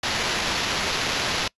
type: noise with sample-and-hold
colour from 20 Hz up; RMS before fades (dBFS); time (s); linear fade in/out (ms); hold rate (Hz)
violet; -25; 0.03-1.48; 5; 8820
effects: noise-tail reverb RT60 0.1 s tail -24 dB re dry + resampled to 24000 Hz